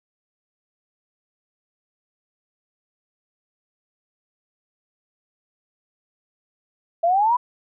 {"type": "exponential sweep", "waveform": "sine", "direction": "up", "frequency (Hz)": [658, 1007], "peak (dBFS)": -15, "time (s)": [7.03, 7.37], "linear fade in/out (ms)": 10, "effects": []}